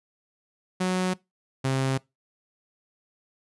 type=tone pair in turn; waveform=sawtooth; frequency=184.2 / 133.32 Hz; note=F#3 / C3; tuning=-7 / +33 cents; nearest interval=tritone; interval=560 cents; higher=first; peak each=-19 dBFS; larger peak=neither; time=0.8-1.14 / 1.64-1.98 s; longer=neither; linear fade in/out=10 ms; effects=noise-tail reverb RT60 0.2 s tail -22 dB re dry + resampled to 24000 Hz